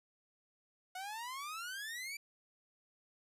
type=exponential sweep; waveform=sawtooth; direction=up; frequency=725 to 2349 Hz; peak=-38 dBFS; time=0.95-2.17 s; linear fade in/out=5 ms; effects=resampled to 32000 Hz